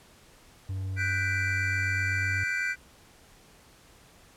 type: tone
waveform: triangle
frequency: 95.4 Hz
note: G2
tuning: 47 cents flat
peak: -28 dBFS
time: 0.69-2.44 s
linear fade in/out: 5 ms
type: chord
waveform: triangle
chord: G major seventh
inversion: third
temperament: equal with one note detuned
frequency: 1480 / 1568 / 1987 / 2349 Hz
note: F#6 / G6 / B6 / D7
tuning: 0 / 0 / +10 / 0 cents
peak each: -31 dBFS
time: 0.96-2.76 s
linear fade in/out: 50 ms
effects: pink hiss -56 dBFS RMS until 4.36 s + low-pass 12000 Hz 12 dB/octave